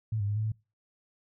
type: tone with pitch steps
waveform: sine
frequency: 109.8 / 101 / 103.6 / 108.4 / 109.2 Hz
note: A2 / G#2 / G#2 / A2 / A2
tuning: -3 / -48 / -4 / -25 / -13 cents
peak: -27 dBFS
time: 0.12-0.52 s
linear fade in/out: 5 ms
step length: 80 ms
effects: noise-tail reverb RT60 0.3 s tail -25 dB re dry